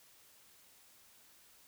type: silence
effects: white hiss -63 dBFS RMS until 1.67 s